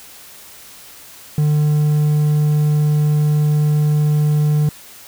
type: tone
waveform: triangle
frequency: 150 Hz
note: D3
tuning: 37 cents sharp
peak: -10 dBFS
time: 1.38-4.69 s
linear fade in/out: 2 ms
effects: white hiss -40 dBFS RMS until 5.07 s